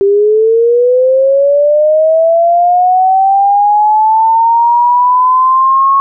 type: linear sweep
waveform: sine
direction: up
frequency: 392 to 1100 Hz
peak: -5 dBFS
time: 0.01-6 s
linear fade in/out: 0 ms
effects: none